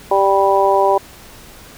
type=harmonic tone; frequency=196 Hz; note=G3; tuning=in tune; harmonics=2 / 3 / 4 / 5; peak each=-16 / -16 / -16 / -16 dBFS; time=0.11-0.98 s; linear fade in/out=5 ms; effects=pink hiss -40 dBFS RMS until 1.77 s